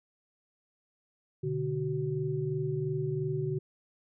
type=tone cluster; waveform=sine; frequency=124.1 / 147 / 375.3 Hz; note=B2 / D3 / F#4; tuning=+9 / +2 / +25 cents; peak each=-36 / -32 / -33 dBFS; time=1.43-3.59 s; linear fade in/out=10 ms; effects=none